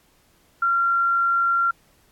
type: tone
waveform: sine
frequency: 1376 Hz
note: F6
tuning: 26 cents flat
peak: -17 dBFS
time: 0.62-1.71 s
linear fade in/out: 5 ms
effects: pink hiss -60 dBFS RMS until 2.11 s + AAC 64 kbps